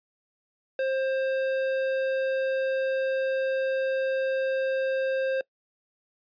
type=tone with tanh clipping; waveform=triangle; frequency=530 Hz; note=C5; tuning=22 cents sharp; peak=-26 dBFS; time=0.79-5.41 s; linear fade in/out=2 ms; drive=17 dB; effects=noise-tail reverb RT60 0.1 s tail -23 dB re dry + resampled to 11025 Hz